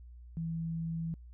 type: tone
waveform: sine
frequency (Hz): 164.3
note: E3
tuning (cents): -5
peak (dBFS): -33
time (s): 0.37-1.14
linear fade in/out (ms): 0
effects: added 60 Hz sine -48 dBFS peak until 1.33 s